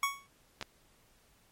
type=tone with exponential decay; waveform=25% pulse; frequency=1114 Hz; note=C#6; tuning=8 cents sharp; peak=-21 dBFS; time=0.03-0.27 s; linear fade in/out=2 ms; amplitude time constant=51 ms
type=clicks; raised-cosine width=0.2 ms; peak=-20 dBFS; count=2; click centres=0.612 / 0.626 s
effects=pink hiss -66 dBFS RMS until 1.51 s + MP3 64 kbps